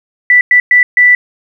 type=tone bursts at uneven times; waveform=sine; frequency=1974 Hz; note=B6; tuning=1 cent flat; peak=-3 dBFS; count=4; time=0.3-0.41 / 0.51-0.6 / 0.71-0.83 / 0.97-1.15 s; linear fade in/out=2 ms; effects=7-bit